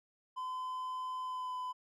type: tone with pitch glide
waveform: triangle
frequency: 1020 to 1007.1 Hz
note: C6 to B5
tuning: -44 to +34 cents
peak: -35 dBFS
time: 0.36-1.73 s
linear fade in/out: 20 ms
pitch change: -22 cents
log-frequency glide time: 1.23-1.55 s
effects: none